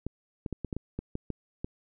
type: clicks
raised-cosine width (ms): 3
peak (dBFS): -20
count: 10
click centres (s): 0.066 / 0.462 / 0.527 / 0.647 / 0.728 / 0.766 / 0.99 / 1.154 / 1.303 / 1.645
effects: none